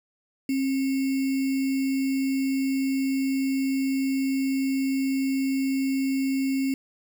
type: tone with sample-and-hold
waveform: sine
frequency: 268.3 Hz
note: C4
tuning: 44 cents sharp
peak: -22 dBFS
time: 0.49-6.74 s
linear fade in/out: 2 ms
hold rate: 2450 Hz
effects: none